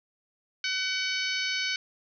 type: harmonic tone with a mistuned harmonic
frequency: 755 Hz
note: F#5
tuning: 35 cents sharp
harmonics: 2 / 3 / 4 / 5 / 6 / 7 / 8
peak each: -34 / -32 / -34 / -38 / -34 / -39 / -41 dBFS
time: 0.64-1.76 s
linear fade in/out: 2 ms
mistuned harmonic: 6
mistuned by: -30 cents
effects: none